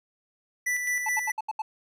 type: tone with tremolo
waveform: square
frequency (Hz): 1975.5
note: B6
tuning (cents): 0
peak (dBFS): -25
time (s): 0.66-1.32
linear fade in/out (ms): 10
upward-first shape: square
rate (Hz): 4.7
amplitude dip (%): 40
type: tone bursts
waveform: triangle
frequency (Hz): 871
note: A5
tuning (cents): -18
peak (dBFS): -25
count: 6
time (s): 1.06-1.62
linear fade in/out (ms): 5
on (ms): 30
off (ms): 76
effects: resampled to 32000 Hz